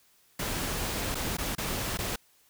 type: noise with dropouts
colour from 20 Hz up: pink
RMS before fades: -32 dBFS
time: 0.39-2.16 s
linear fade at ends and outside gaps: 5 ms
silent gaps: 1.147-1.152 / 1.37-1.383 / 1.552-1.581 / 1.974-1.987 s
effects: white hiss -64 dBFS RMS until 2.49 s

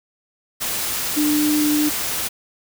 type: tone in noise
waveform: sine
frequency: 299.6 Hz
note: D4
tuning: 35 cents sharp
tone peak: -16 dBFS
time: 1.16-1.9 s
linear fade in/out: 20 ms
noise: white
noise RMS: -24 dBFS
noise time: 0.6-2.29 s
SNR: +5 dB
effects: none

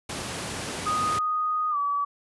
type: high-pass noise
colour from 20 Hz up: pink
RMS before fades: -33 dBFS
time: 0.09-1.19 s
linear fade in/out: 5 ms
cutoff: 100 Hz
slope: 12 dB/octave
type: tone with pitch glide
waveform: sine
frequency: 1242 to 1145.5 Hz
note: D#6 to D6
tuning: -3 to -44 cents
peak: -23 dBFS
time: 0.86-2.05 s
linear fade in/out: 10 ms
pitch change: -141 cents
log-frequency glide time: 1.7-1.77 s
effects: resampled to 24000 Hz

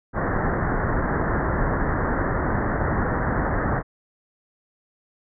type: low-pass noise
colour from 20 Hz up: pink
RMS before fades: -23 dBFS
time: 0.13-3.83 s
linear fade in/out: 50 ms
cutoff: 1900 Hz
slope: 96 dB/octave
effects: none

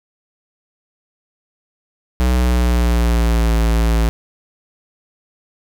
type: tone with pitch glide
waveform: square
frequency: 62.2 to 56.38 Hz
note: B1 to A1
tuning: +13 to +43 cents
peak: -13 dBFS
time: 2.2-4.09 s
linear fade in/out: 0 ms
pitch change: -170 cents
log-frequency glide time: 2.31-3.53 s
effects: none

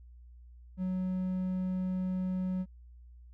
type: tone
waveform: triangle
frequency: 185 Hz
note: F#3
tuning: in tune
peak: -28 dBFS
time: 0.77-2.66 s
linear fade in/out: 50 ms
effects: added 60 Hz sine -50 dBFS peak until 3.33 s

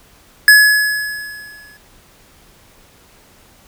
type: tone with exponential decay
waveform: square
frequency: 1696 Hz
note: G#6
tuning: 36 cents sharp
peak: -3 dBFS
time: 0.48-1.77 s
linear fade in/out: 1 ms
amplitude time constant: 280 ms
effects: pink hiss -48 dBFS RMS until 3.67 s

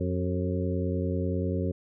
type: harmonic tone with a mistuned harmonic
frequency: 90.1 Hz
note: F#2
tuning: 45 cents flat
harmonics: 1 / 2 / 3 / 4 / 5 / 6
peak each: -29 / -32 / -34 / -35 / -36 / -37 dBFS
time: 0-1.72 s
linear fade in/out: 10 ms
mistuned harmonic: 4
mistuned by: +56 cents
effects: none

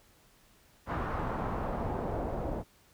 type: noise with low-pass filter sweep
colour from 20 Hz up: pink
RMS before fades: -34 dBFS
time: 0.86-2.64 s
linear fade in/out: 50 ms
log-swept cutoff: 1300 to 610 Hz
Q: 1.6
effects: pink hiss -63 dBFS RMS until 2.93 s

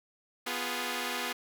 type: chord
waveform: 5% pulse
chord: F diminished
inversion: second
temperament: equal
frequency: 246.9 / 349.2 / 415.3 Hz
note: Cb4 / F4 / Ab4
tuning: 0 / 0 / 0 cents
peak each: -24 / -26 / -26 dBFS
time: 0.46-1.33 s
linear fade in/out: 10 ms
effects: none

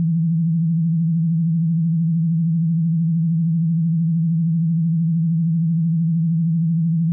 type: tone with vibrato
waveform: sine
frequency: 164.81 Hz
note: E3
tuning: in tune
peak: -15 dBFS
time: 0-7.12 s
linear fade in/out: 0 ms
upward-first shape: triangle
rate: 13 Hz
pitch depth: 87 cents each way
effects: none

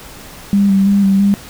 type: tone with vibrato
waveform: sine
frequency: 197.5 Hz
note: G3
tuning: 13 cents sharp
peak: -8 dBFS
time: 0.53-1.34 s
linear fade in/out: 0 ms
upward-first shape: square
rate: 3 Hz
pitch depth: 23 cents each way
effects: pink hiss -35 dBFS RMS until 1.49 s

